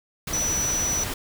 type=tone in noise; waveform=sine; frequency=5920 Hz; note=F#8; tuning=in tune; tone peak=-23 dBFS; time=0.33-1.04 s; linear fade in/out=5 ms; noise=pink; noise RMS=-30 dBFS; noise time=0.27-1.14 s; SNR=+4 dB; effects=none